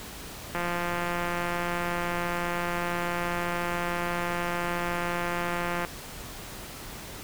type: click train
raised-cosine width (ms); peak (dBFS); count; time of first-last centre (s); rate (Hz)
0.5; -15; 923; 0.55-5.849; 174
effects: pink hiss -41 dBFS RMS until 7.23 s